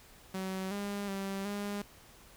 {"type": "tone with pitch steps", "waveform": "sawtooth", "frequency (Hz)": [189.1, 202.2, 195.3, 203.6], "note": ["F#3", "G#3", "G3", "G#3"], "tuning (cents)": [38, -46, -6, -34], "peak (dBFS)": -31, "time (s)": [0.34, 1.82], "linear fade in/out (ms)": 5, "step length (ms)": 370, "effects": ["pink hiss -57 dBFS RMS until 2.36 s"]}